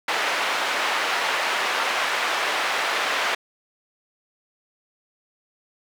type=band-pass noise; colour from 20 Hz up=white; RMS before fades=-24 dBFS; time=0.08-3.35 s; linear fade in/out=5 ms; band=590 to 2200 Hz; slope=12 dB/octave; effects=none